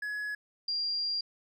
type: tone pair in turn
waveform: triangle / sine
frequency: 1688 / 4774 Hz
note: G#6 / D8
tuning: +28 / +28 cents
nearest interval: octave + tritone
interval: 1800 cents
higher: second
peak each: -31 / -29 dBFS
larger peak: second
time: 0.02-0.35 / 0.68-1.21 s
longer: second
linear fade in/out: 5 ms
effects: none